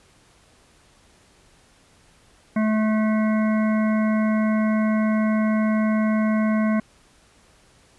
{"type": "harmonic tone", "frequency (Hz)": 216.6, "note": "A3", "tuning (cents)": -27, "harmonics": [1, 3, 5, 7, 9, 10], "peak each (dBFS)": [-18, -28, -32, -35, -37, -38], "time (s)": [2.56, 6.8], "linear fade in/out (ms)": 5, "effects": ["pink hiss -56 dBFS RMS until 7.98 s", "resampled to 24000 Hz"]}